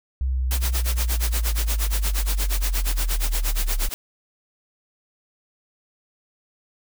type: linear sweep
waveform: sine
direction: down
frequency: 65.41 to 34.05 Hz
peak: -20 dBFS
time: 0.21-3.89 s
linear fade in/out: 0 ms
type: noise with tremolo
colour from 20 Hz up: white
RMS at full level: -26 dBFS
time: 0.51-3.94 s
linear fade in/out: 0 ms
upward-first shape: sine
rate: 8.5 Hz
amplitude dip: 95%
effects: none